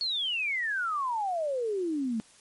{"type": "exponential sweep", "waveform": "sine", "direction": "down", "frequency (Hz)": [4435, 214.2], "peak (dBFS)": -27, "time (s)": [0.01, 2.2], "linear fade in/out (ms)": 0, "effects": ["white hiss -57 dBFS RMS until 2.4 s", "MP3 48 kbps"]}